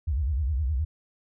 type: tone with vibrato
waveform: sine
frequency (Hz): 70.1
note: C#2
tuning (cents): +20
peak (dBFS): -23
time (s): 0.07-0.85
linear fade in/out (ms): 10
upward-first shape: sine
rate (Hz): 9.7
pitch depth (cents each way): 270
effects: none